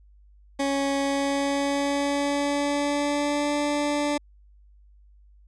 20% pulse tone with pitch glide, 277.2 to 292.2 Hz, C#4 to D4, 0 to -9 cents, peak -18 dBFS, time 0.59-4.18 s, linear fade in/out 10 ms, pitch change +91 cents, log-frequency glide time 0.98-3.53 s, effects added 50 Hz sine -51 dBFS peak until 5.47 s + resampled to 22050 Hz

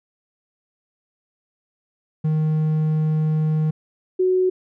triangle / sine tone pair in turn, 155.56 / 370 Hz, D#3 / F#4, 0 / 0 cents, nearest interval octave + minor third, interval 1500 cents, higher second, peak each -15 dBFS, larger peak neither, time 2.24-3.71 / 4.19-4.5 s, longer first, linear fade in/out 10 ms, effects none

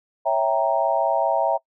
sine chord, C# diminished seventh, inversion none, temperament equal, 554.4 / 659.3 / 784 / 932.3 Hz, C#5 / E5 / G5 / Bb5, 0 / 0 / 0 / 0 cents, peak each -25 / -21 / -24 / -24 dBFS, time 0.25-1.58 s, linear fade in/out 20 ms, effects noise-tail reverb RT60 0.1 s tail -24 dB re dry

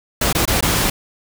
pink noise with dropouts, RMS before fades -17 dBFS, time 0.21-0.9 s, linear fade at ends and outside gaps 5 ms, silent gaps 0.328-0.349 / 0.455-0.476 / 0.608-0.625 s, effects none

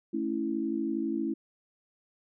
sine chord, A major, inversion none, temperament equal, 220 / 277.2 / 329.6 Hz, A3 / C#4 / E4, 0 / 0 / 0 cents, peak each -34 / -33 / -31 dBFS, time 0.13-1.34 s, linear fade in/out 10 ms, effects none

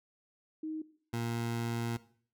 sine / 20% pulse tone pair in turn, 313.5 / 116.96 Hz, D#4 / A#2, +13 / +6 cents, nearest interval octave + perfect fourth, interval 1707 cents, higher first, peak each -35 / -28 dBFS, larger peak second, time 0.63-0.82 / 1.13-1.97 s, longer second, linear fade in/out 5 ms, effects noise-tail reverb RT60 0.5 s tail -17 dB re dry

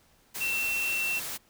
sine tone in noise, 2701 Hz, E7, 42 cents sharp, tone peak -27 dBFS, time 0.4-1.2 s, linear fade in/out 20 ms, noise white, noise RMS -36 dBFS, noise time 0.34-1.38 s, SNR +6 dB, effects pink hiss -63 dBFS RMS until 1.49 s

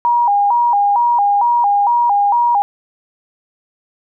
sine tone with vibrato, 880 Hz, A5, in tune, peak -10 dBFS, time 0.05-2.62 s, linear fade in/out 0 ms, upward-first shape square, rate 2.2 Hz, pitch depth 140 cents each way, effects none

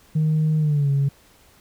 sine tone with pitch glide, 155.56 to 139.39 Hz, D#3 to C#3, 0 to +10 cents, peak -15 dBFS, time 0.15-1.09 s, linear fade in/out 10 ms, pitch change -190 cents, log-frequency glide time 0.58-0.9 s, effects tanh soft clip ceiling -14 dBFS + pink hiss -54 dBFS RMS until 1.6 s

